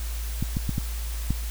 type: clicks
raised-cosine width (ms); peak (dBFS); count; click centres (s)
5; -12; 5; 0.426 / 0.569 / 0.693 / 0.781 / 1.306
effects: added 56 Hz sine -28 dBFS peak until 1.5 s + white hiss -40 dBFS RMS until 1.5 s